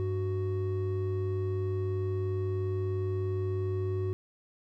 triangle tone pair together, 98.24 / 371.7 Hz, G2 / F#4, +4 / +8 cents, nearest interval octave + major seventh, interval 2304 cents, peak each -28 / -31 dBFS, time 0-4.13 s, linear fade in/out 0 ms, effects none

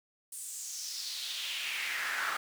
brown noise with high-pass filter sweep, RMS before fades -37 dBFS, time 0.32-2.37 s, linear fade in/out 5 ms, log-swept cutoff 9300 to 1300 Hz, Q 3.3, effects none

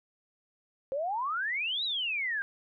sine exponential two-way sweep, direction up then down, 520 to 3996 to 1573 Hz, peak -29 dBFS, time 0.92-2.42 s, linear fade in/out 0 ms, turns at 1.84 s, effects none

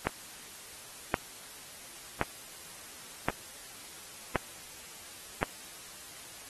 click train, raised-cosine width 0.5 ms, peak -11 dBFS, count 6, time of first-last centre 0.07-5.429 s, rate 0.933 Hz, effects white hiss -48 dBFS RMS until 6.49 s + AAC 32 kbps

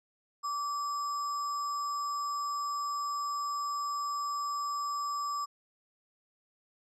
sine tone with sample-and-hold, 1160 Hz, D6, 22 cents flat, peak -31 dBFS, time 0.43-5.46 s, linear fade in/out 20 ms, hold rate 6300 Hz, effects resampled to 24000 Hz

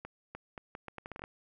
accelerating click train, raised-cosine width 0.5 ms, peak -27 dBFS, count 12, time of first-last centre 0.05-1.239 s, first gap 300 ms, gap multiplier 0.76, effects none

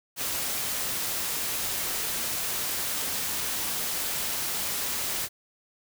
white noise, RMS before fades -30 dBFS, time 0.16-5.29 s, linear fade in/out 50 ms, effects none

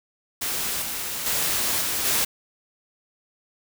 white noise with level steps, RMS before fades -27 / -30 / -24 / -26 / -22 dBFS, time 0.41-2.25 s, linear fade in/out 10 ms, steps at 0.82 / 1.26 / 1.81 / 2.05 s, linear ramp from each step 2 ms, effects none

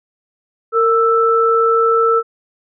sine tone pair together, 458.1 / 1323 Hz, A#4 / E6, -30 / +6 cents, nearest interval octave + tritone, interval 1836 cents, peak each -13 dBFS, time 0.72-2.23 s, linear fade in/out 50 ms, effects none

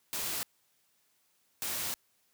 white noise bursts at uneven times, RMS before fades -35 dBFS, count 2, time 0.13-0.43 / 1.62-1.94 s, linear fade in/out 0 ms, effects white hiss -72 dBFS RMS until 2.33 s + high-pass 60 Hz 12 dB/octave

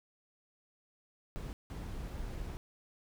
brown noise bursts at uneven times, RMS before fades -41 dBFS, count 2, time 1.36-1.53 / 1.7-2.57 s, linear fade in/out 0 ms, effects none

